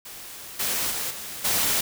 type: noise with level steps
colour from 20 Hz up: white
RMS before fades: -40 / -26 / -29 / -36 / -23 dBFS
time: 0.05-1.81 s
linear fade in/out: 5 ms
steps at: 0.59 / 0.9 / 1.1 / 1.44 s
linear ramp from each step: 10 ms
effects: none